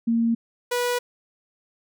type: tone pair in turn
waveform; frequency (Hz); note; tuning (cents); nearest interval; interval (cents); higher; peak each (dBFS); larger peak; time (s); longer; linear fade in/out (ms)
sine / sawtooth; 230.6 / 488.6; A#3 / B4; -19 / -19; octave + minor second; 1300; second; -18; neither; 0.07-0.35 / 0.71-0.99; neither; 10
effects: none